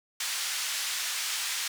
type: band-pass noise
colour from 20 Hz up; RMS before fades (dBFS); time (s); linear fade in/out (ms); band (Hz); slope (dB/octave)
white; -32; 0.2-1.68; 5; 1400 to 7400; 12
effects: none